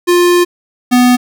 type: tone pair in turn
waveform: square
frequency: 352 / 247.8 Hz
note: F4 / B3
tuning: +14 / +6 cents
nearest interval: tritone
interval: 608 cents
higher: first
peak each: -7 / -6 dBFS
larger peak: second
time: 0.07-0.45 / 0.91-1.17 s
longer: first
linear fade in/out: 20 ms
effects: none